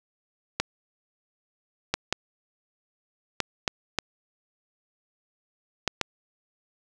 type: clicks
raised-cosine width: 0.2 ms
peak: -6 dBFS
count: 8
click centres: 0.6 / 1.94 / 2.126 / 3.403 / 3.678 / 3.987 / 5.877 / 6.013 s
effects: none

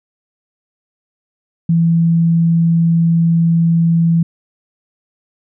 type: tone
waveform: sine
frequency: 166.7 Hz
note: E3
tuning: 20 cents sharp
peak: -9 dBFS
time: 1.69-4.23 s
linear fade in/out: 5 ms
effects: none

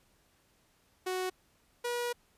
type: tone pair in turn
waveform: sawtooth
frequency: 370 / 482.2 Hz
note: F#4 / B4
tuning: 0 / -41 cents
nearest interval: perfect fourth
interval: 459 cents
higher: second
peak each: -28 dBFS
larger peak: neither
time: 1.06-1.3 / 1.84-2.13 s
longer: second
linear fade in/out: 10 ms
effects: pink hiss -69 dBFS RMS until 2.37 s + resampled to 32000 Hz

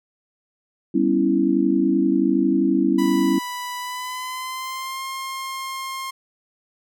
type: chord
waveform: sine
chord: C# half-diminished seventh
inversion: second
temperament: equal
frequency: 196 / 246.9 / 277.2 / 329.6 Hz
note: G3 / B3 / C#4 / E4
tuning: 0 / 0 / 0 / 0 cents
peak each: -23 / -24 / -20 / -20 dBFS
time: 0.94-3.39 s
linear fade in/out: 10 ms
type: tone with pitch glide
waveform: sawtooth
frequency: 987.8 to 1064.8 Hz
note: B5 to C6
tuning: 0 to +30 cents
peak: -24 dBFS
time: 2.98-6.11 s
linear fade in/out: 10 ms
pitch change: +130 cents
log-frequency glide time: 3.79-5.04 s
effects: none

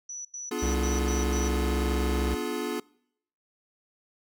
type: tone bursts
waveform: sine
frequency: 5920 Hz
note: F#8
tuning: in tune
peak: -35 dBFS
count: 6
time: 0.09-1.485 s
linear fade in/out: 5 ms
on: 160 ms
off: 87 ms
type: chord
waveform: square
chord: B diminished seventh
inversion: none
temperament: equal with one note detuned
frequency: 246.9 / 293.7 / 349.2 / 425.5 Hz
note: B3 / D4 / F4 / Ab4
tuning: 0 / 0 / 0 / +42 cents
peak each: -36 / -36 / -35 / -34 dBFS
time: 0.51-2.8 s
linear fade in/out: 5 ms
type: tone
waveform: square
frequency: 65.41 Hz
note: C2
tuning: in tune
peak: -27 dBFS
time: 0.62-2.35 s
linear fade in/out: 10 ms
effects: noise-tail reverb RT60 0.7 s tail -24 dB re dry

